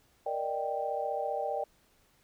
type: chord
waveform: sine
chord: Eb major seventh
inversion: second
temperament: equal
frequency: 466.2 / 587.3 / 622.3 / 784 Hz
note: Bb4 / D5 / Eb5 / G5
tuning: 0 / 0 / 0 / 0 cents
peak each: -38 / -35 / -38 / -34 dBFS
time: 0.26-1.64 s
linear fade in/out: 5 ms
effects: pink hiss -67 dBFS RMS until 2.23 s